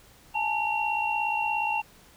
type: tone cluster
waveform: sine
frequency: 837 / 894 / 2741 Hz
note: G#5 / A5 / F7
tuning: +13 / +27 / -33 cents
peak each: -29 dBFS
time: 0.34-1.82 s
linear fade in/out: 20 ms
effects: pink hiss -55 dBFS RMS until 2.16 s